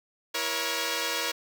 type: chord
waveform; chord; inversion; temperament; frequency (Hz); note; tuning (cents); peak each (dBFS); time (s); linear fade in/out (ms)
5% pulse; A# diminished; second; equal with one note detuned; 329.6 / 474 / 554.4; E4 / A#4 / C#5; 0 / +29 / 0; -24 / -19 / -20; 0.34-1.32; 10
effects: none